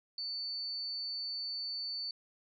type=tone; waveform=sine; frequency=4500 Hz; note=C#8; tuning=25 cents sharp; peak=-36 dBFS; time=0.18-2.11 s; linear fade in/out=2 ms; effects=none